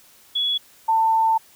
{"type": "tone pair in turn", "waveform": "sine", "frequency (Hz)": [3380, 893.7], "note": ["G#7", "A5"], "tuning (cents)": [30, 27], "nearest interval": "octave + major seventh", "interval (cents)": 2303, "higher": "first", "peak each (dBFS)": [-19, -15], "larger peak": "second", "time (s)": [[0.35, 0.58], [0.88, 1.38]], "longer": "second", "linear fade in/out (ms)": 10, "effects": ["white hiss -52 dBFS RMS until 1.55 s"]}